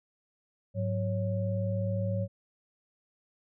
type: tone cluster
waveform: sine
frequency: 104.5 / 184 / 554 Hz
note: G#2 / F#3 / C#5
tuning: +11 / -9 / -1 cents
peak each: -29 / -35 / -35 dBFS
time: 0.74-2.28 s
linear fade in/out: 50 ms
effects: none